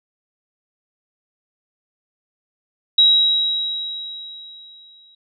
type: tone with exponential decay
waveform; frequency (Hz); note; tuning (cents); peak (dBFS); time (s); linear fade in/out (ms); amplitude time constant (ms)
sine; 3847; B7; -46; -8; 2.98-5.15; 5; 470
effects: none